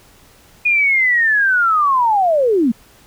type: linear sweep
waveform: sine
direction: down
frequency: 2466 to 210 Hz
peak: -11 dBFS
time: 0.65-2.72 s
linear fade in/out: 10 ms
effects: pink hiss -48 dBFS RMS until 3.06 s

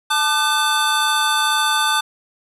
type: tone cluster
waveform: square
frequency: 875 / 1199 / 1517 / 3535 Hz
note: A5 / D6 / F#6 / A7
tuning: -10 / +36 / +43 / +7 cents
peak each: -22 dBFS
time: 0.1-2.01 s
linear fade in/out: 10 ms
effects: resampled to 32000 Hz + 8-bit

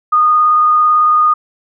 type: tone with vibrato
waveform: sine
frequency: 1230 Hz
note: D#6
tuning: 20 cents flat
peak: -7 dBFS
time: 0.12-1.34 s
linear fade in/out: 10 ms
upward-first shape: square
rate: 18 Hz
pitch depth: 8 cents each way
effects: none

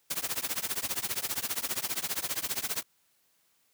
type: noise with tremolo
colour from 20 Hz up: white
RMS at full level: -29 dBFS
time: 0.1-2.83 s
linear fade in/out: 10 ms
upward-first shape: triangle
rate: 15 Hz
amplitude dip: 100%
effects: white hiss -70 dBFS RMS until 3.73 s + high-pass 60 Hz 12 dB/octave

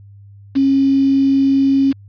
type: tone with quantisation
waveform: sine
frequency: 272.5 Hz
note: C#4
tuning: 29 cents flat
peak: -10 dBFS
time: 0.55-1.93 s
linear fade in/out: 20 ms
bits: 5
effects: added 100 Hz sine -38 dBFS peak until 2.08 s + resampled to 11025 Hz

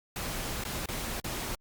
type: noise with dropouts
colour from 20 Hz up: pink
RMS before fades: -35 dBFS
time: 0.16-1.55 s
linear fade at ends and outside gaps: 2 ms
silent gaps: 0.639-0.65 / 0.859-0.886 / 1.201-1.243 s
effects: Opus 48 kbps

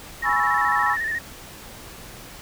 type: tone with vibrato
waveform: sine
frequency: 1815 Hz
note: A#6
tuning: 47 cents flat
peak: -23 dBFS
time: 0.22-1.19 s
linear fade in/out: 10 ms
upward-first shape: square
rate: 14 Hz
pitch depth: 51 cents each way
type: chord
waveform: sine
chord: C# minor seventh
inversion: second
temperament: equal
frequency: 830.6 / 987.8 / 1108.7 / 1318.5 Hz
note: G#5 / B5 / C#6 / E6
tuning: 0 / 0 / 0 / 0 cents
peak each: -25 / -26 / -25 / -23 dBFS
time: 0.23-0.97 s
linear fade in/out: 50 ms
effects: pink hiss -41 dBFS RMS until 2.41 s

